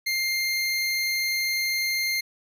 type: tone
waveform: 25% pulse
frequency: 2108 Hz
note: C7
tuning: 12 cents sharp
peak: -20 dBFS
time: 0.06-2.21 s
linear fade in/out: 10 ms
effects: none